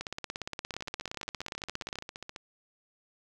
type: two click trains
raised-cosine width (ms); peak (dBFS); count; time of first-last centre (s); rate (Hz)
0.2; -23 / -18; 25 / 35; 0.74-2.362 / 0.01-1.987; 14.8 / 17.2
effects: 9-bit